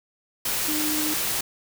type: tone in noise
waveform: sine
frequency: 305.8 Hz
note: D#4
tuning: 30 cents flat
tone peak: -27 dBFS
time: 0.68-1.14 s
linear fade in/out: 5 ms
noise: white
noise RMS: -26 dBFS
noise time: 0.45-1.41 s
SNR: -4 dB
effects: none